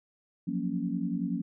sine chord, Gb major seventh, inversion third, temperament equal, 174.61 / 185 / 233.1 / 277.2 Hz, F3 / Gb3 / Bb3 / Db4, 0 / 0 / 0 / 0 cents, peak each -34 dBFS, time 0.47-1.42 s, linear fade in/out 10 ms, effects none

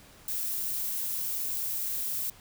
violet noise, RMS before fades -32 dBFS, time 0.28-2.3 s, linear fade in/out 2 ms, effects pink hiss -54 dBFS RMS until 2.4 s

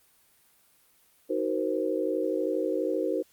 sine chord, C half-diminished seventh, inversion first, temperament just, 314 / 376.7 / 470.9 / 523.3 Hz, Eb4 / Gb4 / Bb4 / C5, +16 / +31 / +18 / 0 cents, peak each -31 dBFS, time 1.29-3.23 s, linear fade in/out 20 ms, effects white hiss -63 dBFS RMS until 3.32 s + Opus 32 kbps

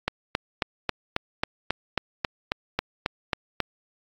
click train, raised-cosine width 0.3 ms, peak -7 dBFS, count 14, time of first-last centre 0.08-3.603 s, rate 3.69 Hz, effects AAC 64 kbps

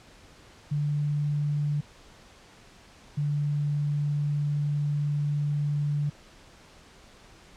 sine tone pair in turn, 146.83 / 146.17 Hz, D3 / D3, 0 / -8 cents, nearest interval unison, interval 8 cents, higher first, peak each -24 dBFS, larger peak neither, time 0.71-1.81 / 3.17-6.1 s, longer second, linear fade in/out 10 ms, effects pink hiss -53 dBFS RMS until 7.56 s + low-pass 7000 Hz 12 dB/octave

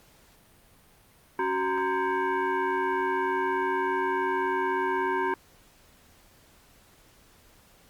sine tone with frequency modulation, 277.2 Hz, C#4, in tune, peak -24 dBFS, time 1.39-5.34 s, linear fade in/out 2 ms, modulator 651 Hz, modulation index 2, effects pink hiss -58 dBFS RMS until 7.89 s + Opus 48 kbps

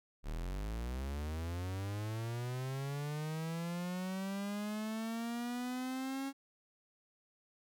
45% pulse linear sweep, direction up, 35.54 to 274.9 Hz, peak -37 dBFS, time 0.23-6.33 s, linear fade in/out 50 ms, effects none

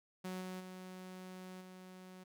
sawtooth tone with level steps, 184.9 Hz, F#3, 1 cent flat, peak -37 / -39 / -44 / -48 dBFS, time 0.24-2.24 s, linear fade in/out 10 ms, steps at 0.4 / 0.59 / 1.6 s, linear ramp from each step 20 ms, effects none

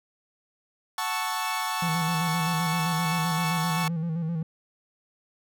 sawtooth chord, F# minor seventh, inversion none, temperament equal, 740 / 880 / 1108.7 / 1318.5 Hz, F#5 / A5 / C#6 / E6, 0 / 0 / 0 / 0 cents, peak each -31 / -27 / -27 / -33 dBFS, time 0.98-3.88 s, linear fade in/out 2 ms
triangle tone with vibrato, 164.7 Hz, E3, 1 cent flat, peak -24 dBFS, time 1.82-4.43 s, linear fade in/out 5 ms, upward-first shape square, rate 7.7 Hz, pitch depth 56 cents each way
effects none

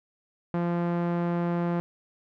sawtooth tone with low-pass filter, 172.6 Hz, F3, 20 cents flat, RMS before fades -27 dBFS, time 0.54-1.8 s, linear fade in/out 0 ms, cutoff 1300 Hz, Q 0.77, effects none

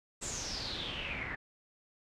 pink noise with low-pass filter sweep, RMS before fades -39 dBFS, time 0.21-1.36 s, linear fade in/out 20 ms, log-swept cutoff 7800 to 1800 Hz, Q 7.4, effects none

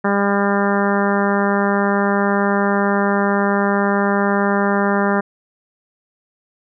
harmonic tone, 200.5 Hz, G3, 39 cents sharp, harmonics 1 / 2 / 3 / 4 / 5 / 6 / 7 / 8 / 9, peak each -18 / -21 / -23 / -24 / -25 / -26 / -26 / -27 / -28 dBFS, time 0.04-5.21 s, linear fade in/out 10 ms, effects none

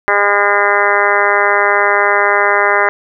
harmonic tone, 203.1 Hz, G#3, 38 cents flat, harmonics 2 / 3 / 4 / 5 / 6 / 7 / 8 / 9 / 10, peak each -18 / -18 / -18 / -18 / -18 / -18 / -18 / -18 / -18 dBFS, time 0.08-2.89 s, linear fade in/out 0 ms, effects none

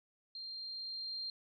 sine tone with level ramp, 4186 Hz, C8, in tune, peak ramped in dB -43 to -38 dBFS, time 0.35-1.3 s, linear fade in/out 2 ms, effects none

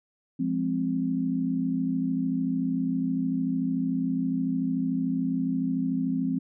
sine chord, F minor, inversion none, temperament equal, 174.61 / 207.7 / 261.6 Hz, F3 / Ab3 / C4, 0 / 0 / 0 cents, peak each -30 / -32 / -26 dBFS, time 0.39-6.39 s, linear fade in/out 10 ms, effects none

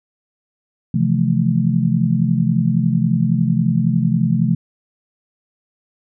sine chord, F major seventh, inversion second, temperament just, 130.96 / 163.7 / 174.61 / 218.3 Hz, C3 / E3 / F3 / A3, +2 / -12 / 0 / -13 cents, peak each -19 dBFS, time 0.94-4.55 s, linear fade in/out 5 ms, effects none

